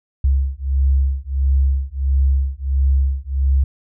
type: beating tone pair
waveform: sine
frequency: 67 / 68.5 Hz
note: C2 / C#2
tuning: +42 / -20 cents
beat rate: 1.5 Hz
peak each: -17 dBFS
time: 0.24-3.64 s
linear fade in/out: 5 ms
effects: none